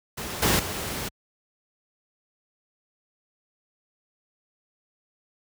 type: noise with level steps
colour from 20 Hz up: pink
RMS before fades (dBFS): -33 / -21 / -31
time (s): 0.17-1.09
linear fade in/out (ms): 10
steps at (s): 0.42 / 0.59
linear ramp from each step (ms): 5
effects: high-pass 60 Hz 12 dB/octave